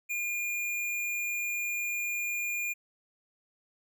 square tone, 2418 Hz, D7, 50 cents sharp, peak -31 dBFS, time 0.09-2.74 s, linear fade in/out 20 ms, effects none

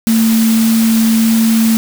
sine tone in noise, 224.8 Hz, A3, 37 cents sharp, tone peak -8 dBFS, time 0.07-1.77 s, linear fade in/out 0 ms, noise white, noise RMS -21 dBFS, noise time 0.07-1.77 s, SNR +10 dB, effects none

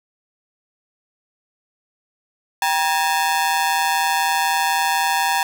sawtooth ring-modulated tone, 868 Hz, A5, 24 cents flat, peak -10 dBFS, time 2.62-5.43 s, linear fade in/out 2 ms, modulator 82 Hz, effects none

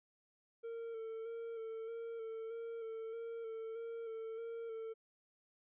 triangle tone with vibrato, 453.9 Hz, A#4, 46 cents flat, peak -40 dBFS, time 0.63-4.94 s, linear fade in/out 20 ms, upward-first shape square, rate 1.6 Hz, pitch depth 24 cents each way, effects resampled to 8000 Hz

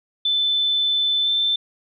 sine tone with pitch glide, 3520 to 3547 Hz, A7 to A7, 0 to +13 cents, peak -17 dBFS, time 0.25-1.56 s, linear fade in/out 5 ms, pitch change +13 cents, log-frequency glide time 1.23-1.29 s, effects none

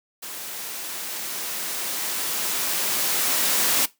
white noise with level ramp, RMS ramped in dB -35 to -20 dBFS, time 0.22-3.86 s, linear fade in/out 10 ms, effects noise-tail reverb RT60 0.2 s tail -19 dB re dry + high-pass 200 Hz 12 dB/octave

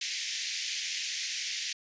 white band-pass noise, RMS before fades -35 dBFS, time 0.01-1.73 s, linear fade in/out 5 ms, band 1900 to 6600 Hz, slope 48 dB/octave, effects resampled to 16000 Hz

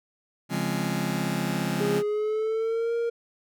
sawtooth chord, Db major seventh, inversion none, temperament just, 138.59 / 173.24 / 207.9 / 259.9 Hz, Db3 / F3 / Ab3 / C4, 0 / -14 / +2 / -11 cents, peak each -28 / -25 / -26 / -29 dBFS, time 0.49-2.03 s, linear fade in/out 50 ms
triangle tone with pitch glide, 411.1 to 466.8 Hz, G#4 to A#4, -18 to +2 cents, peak -22 dBFS, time 1.8-3.1 s, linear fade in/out 10 ms, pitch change +220 cents, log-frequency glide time 1.95-2.94 s
effects none

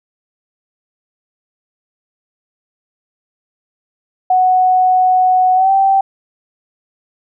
sine tone with pitch glide, 740 to 777.7 Hz, F#5 to G5, 0 to -14 cents, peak -8 dBFS, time 4.3-6.01 s, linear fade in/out 5 ms, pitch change +86 cents, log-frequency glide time 5.55-5.71 s, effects none

